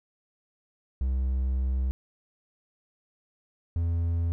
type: tone pair in turn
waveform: triangle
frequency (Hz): 64.8 / 84.42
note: C2 / E2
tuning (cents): -16 / +42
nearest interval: perfect fourth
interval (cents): 458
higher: second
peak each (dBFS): -22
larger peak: neither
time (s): 1.01-1.91 / 3.76-4.32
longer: first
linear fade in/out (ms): 0
effects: none